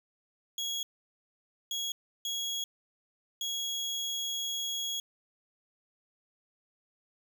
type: tone bursts at uneven times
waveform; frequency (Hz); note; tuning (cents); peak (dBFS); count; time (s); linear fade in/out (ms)
30% pulse; 3322; G#7; 0; -29; 4; 0.58-0.83 / 1.71-1.92 / 2.25-2.64 / 3.41-5; 2
effects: none